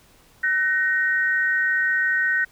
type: tone pair together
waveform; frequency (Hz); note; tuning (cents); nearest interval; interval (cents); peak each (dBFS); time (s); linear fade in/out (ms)
sine; 1514 / 1868.5; F#6 / A#6; +39 / +4; major third; 365; -21 / -21; 0.43-2.45; 10
effects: pink hiss -55 dBFS RMS until 2.51 s